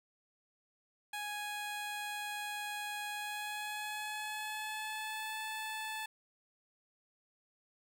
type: tone with pitch glide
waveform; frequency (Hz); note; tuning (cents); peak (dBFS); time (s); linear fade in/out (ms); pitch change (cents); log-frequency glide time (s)
15% pulse; 831 to 872.8; G#5 to A5; +1 to -14; -32; 1.13-6.06; 5; +85; 3.1-5.39
effects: none